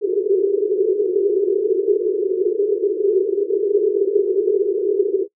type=band-pass noise; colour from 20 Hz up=white; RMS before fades=-18 dBFS; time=0.01-5.28 s; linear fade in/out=50 ms; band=370 to 430 Hz; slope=96 dB/octave; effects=noise-tail reverb RT60 0.1 s tail -23 dB re dry